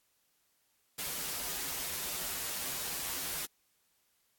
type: noise with comb filter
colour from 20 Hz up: white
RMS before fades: -37 dBFS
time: 0.98-3.46 s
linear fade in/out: 10 ms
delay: 9.3 ms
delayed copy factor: -0.9
effects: white hiss -74 dBFS RMS until 4.38 s + AAC 64 kbps